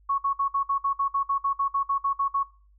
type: tone bursts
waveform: sine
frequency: 1108 Hz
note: C#6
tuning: 1 cent flat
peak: -21 dBFS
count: 16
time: 0.09-2.433 s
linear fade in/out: 10 ms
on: 93 ms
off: 57 ms
effects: noise-tail reverb RT60 0.4 s tail -21 dB re dry + added 50 Hz sine -55 dBFS peak until 2.78 s